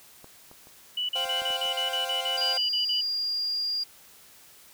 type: clicks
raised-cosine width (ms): 1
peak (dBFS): -32 / -35 / -38 / -37 / -31 / -31 / -36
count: 7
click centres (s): 0.244 / 0.514 / 0.671 / 1.255 / 1.419 / 1.505 / 1.655
type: tone bursts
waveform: sine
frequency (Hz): 2960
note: F#7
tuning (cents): 0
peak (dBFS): -26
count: 13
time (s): 0.97-3.01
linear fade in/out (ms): 5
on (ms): 120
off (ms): 40
type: chord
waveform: sawtooth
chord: C suspended fourth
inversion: none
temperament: equal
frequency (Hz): 523.3 / 698.5 / 784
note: C5 / F5 / G5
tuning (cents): 0 / 0 / 0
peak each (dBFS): -32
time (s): 1.15-2.58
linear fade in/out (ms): 10
type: tone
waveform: sine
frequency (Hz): 4813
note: D8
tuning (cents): +42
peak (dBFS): -26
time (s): 2.37-3.84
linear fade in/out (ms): 10
effects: white hiss -53 dBFS RMS until 4.73 s